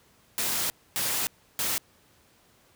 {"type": "noise bursts at uneven times", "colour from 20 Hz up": "white", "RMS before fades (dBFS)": -28, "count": 3, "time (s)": [[0.38, 0.7], [0.96, 1.27], [1.59, 1.78]], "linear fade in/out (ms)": 0, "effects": ["pink hiss -61 dBFS RMS until 2.75 s", "high-pass 60 Hz 12 dB/octave"]}